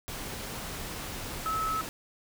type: tone in noise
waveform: sine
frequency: 1296 Hz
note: E6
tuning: 30 cents flat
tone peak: -28 dBFS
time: 1.46-1.81 s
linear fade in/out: 0 ms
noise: pink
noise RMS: -38 dBFS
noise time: 0.08-1.89 s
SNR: +7 dB
effects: none